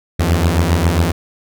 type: beating tone pair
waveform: sawtooth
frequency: 80.5 / 87.9 Hz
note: E2 / F2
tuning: -41 / +12 cents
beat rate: 7.4 Hz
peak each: -11 dBFS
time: 0.19-1.12 s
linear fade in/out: 10 ms
effects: none